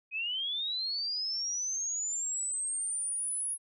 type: linear sweep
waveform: sine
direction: up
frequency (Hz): 2489 to 10548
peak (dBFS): -31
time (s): 0.11-3.58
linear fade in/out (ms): 50
effects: none